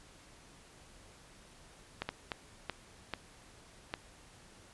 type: clicks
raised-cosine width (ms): 0.3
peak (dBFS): -19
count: 6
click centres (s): 2.02 / 2.09 / 2.318 / 2.697 / 3.137 / 3.939
effects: pink hiss -58 dBFS RMS until 4.73 s + resampled to 24000 Hz